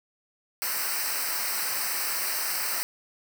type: noise with comb filter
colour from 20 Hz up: white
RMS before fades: -29 dBFS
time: 0.62-2.83 s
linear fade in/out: 0 ms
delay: 0.29 ms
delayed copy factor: -0.9
effects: none